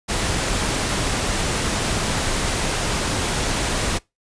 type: noise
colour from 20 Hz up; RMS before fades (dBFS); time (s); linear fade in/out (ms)
pink; -22; 0.08-3.99; 20
effects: noise-tail reverb RT60 0.2 s tail -23 dB re dry + resampled to 22050 Hz